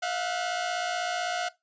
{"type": "tone cluster", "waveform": "sawtooth", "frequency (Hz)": [656, 712, 1501], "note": ["E5", "F5", "F#6"], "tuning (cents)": [-9, 33, 24], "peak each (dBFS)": [-31, -26, -32], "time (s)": [0.02, 1.49], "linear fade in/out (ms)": 10, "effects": ["noise-tail reverb RT60 0.2 s tail -20 dB re dry", "resampled to 16000 Hz"]}